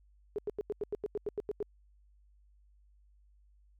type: tone bursts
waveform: sine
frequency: 415.3 Hz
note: G#4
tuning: in tune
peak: -31 dBFS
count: 12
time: 0.36-1.627 s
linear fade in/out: 0 ms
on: 24 ms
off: 89 ms
effects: added 50 Hz sine -61 dBFS peak until 3.79 s